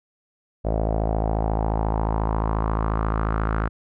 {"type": "tone with low-pass filter sweep", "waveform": "sawtooth", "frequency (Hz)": 54.2, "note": "A1", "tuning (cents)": -25, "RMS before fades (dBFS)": -23, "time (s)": [0.64, 3.69], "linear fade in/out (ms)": 20, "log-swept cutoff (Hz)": [630, 1400], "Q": 3.7, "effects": []}